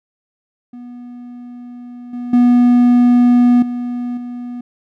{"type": "tone with level steps", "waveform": "triangle", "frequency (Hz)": 243.8, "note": "B3", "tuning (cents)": -22, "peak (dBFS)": [-28, -20, -5, -17, -22], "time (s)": [0.73, 4.61], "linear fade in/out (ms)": 5, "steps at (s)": [2.13, 2.33, 3.62, 4.17], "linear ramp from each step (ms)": 5, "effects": []}